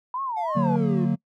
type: tone with vibrato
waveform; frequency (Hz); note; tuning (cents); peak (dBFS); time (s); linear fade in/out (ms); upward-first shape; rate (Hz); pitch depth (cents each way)
sine; 969; B5; -33; -26; 0.14-0.76; 2; sine; 3; 210
type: exponential sweep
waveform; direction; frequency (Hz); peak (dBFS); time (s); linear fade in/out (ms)
triangle; down; 740 to 343.7; -26; 0.36-1.06; 20
type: chord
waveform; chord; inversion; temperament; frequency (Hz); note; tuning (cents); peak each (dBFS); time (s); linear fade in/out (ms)
triangle; D augmented; none; just; 146.83 / 183.54 / 229.4; D3 / F#3 / A#3; 0 / -14 / -28; -23 / -22 / -22; 0.55-1.16; 20
effects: noise-tail reverb RT60 0.1 s tail -25 dB re dry

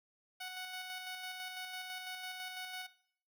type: tone with tremolo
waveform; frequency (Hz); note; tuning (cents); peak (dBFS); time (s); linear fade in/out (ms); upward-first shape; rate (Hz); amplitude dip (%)
10% pulse; 740; F#5; 0; -33; 0.4-2.87; 10; square; 6; 35
effects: noise-tail reverb RT60 0.6 s tail -17 dB re dry

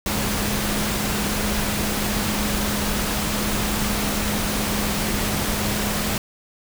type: tone in noise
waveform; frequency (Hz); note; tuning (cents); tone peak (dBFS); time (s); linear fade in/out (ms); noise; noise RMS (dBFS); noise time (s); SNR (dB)
sine; 207.4; G#3; -2; -27; 0.06-6.18; 2; pink; -24; 0.06-6.18; -6
effects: none

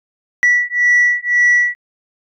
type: beating tone pair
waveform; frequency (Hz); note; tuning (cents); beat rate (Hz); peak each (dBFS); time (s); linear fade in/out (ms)
sine; 1949 / 1950.9; B6 / B6; -23 / -22; 1.9; -12; 0.43-1.75; 0
effects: tanh soft clip ceiling -6 dBFS

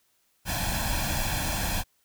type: noise with comb filter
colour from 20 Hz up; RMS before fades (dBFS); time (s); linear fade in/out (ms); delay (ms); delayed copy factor
pink; -28; 0.45-1.84; 50; 1.2; +0.8
effects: white hiss -69 dBFS RMS until 2.04 s

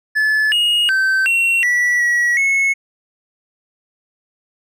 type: tone with pitch steps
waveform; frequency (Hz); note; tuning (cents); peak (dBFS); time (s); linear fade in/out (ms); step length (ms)
triangle; 1728 / 2871 / 1547 / 2730 / 1951 / 1924 / 2189; A6 / F7 / G6 / F7 / B6 / B6 / C#7; -32 / +47 / -23 / -40 / -22 / -46 / -22; -11; 0.15-2.74; 20; 370
effects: none

